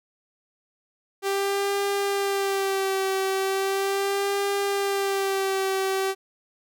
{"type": "tone with vibrato", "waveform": "sawtooth", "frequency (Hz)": 392, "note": "G4", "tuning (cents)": 0, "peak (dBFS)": -19, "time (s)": [1.22, 6.15], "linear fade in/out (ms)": 50, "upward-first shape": "sine", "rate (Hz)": 0.38, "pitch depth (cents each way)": 35, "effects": []}